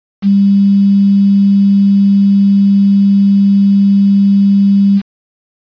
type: tone with quantisation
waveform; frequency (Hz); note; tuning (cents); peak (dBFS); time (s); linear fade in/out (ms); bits
sine; 198.7; G3; +24; -5; 0.22-5.02; 50; 5
effects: resampled to 11025 Hz